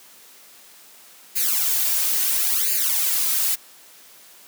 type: noise with flanger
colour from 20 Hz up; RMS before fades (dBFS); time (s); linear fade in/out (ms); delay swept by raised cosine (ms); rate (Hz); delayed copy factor
blue; -21; 1.35-3.56; 20; 0.43 to 3.23; 0.73; +0.9
effects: white hiss -48 dBFS RMS until 4.47 s + high-pass 200 Hz 12 dB/octave